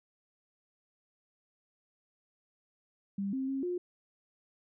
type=tone with pitch steps; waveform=sine; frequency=198.1 / 265 / 269.6 / 356.4 Hz; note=G3 / C4 / C#4 / F4; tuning=+18 / +22 / -48 / +35 cents; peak=-31 dBFS; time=3.18-3.78 s; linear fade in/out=5 ms; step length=150 ms; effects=none